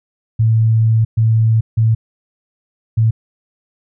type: tone bursts at uneven times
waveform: sine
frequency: 111.9 Hz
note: A2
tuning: 30 cents sharp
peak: -9 dBFS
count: 4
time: 0.39-1.05 / 1.17-1.61 / 1.77-1.95 / 2.97-3.11 s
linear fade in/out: 10 ms
effects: none